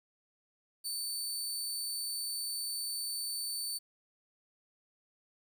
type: tone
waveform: 20% pulse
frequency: 4535 Hz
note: C#8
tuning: 39 cents sharp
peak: -29 dBFS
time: 0.84-3.79 s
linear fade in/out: 20 ms
effects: 11-bit